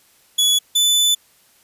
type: tone pair in turn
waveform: sawtooth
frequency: 3397 / 3499 Hz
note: G#7 / A7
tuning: +38 / -10 cents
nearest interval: minor second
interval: 52 cents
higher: second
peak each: -10 dBFS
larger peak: neither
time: 0.38-0.59 / 0.75-1.15 s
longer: second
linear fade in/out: 10 ms
effects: white hiss -55 dBFS RMS until 1.63 s + resampled to 32000 Hz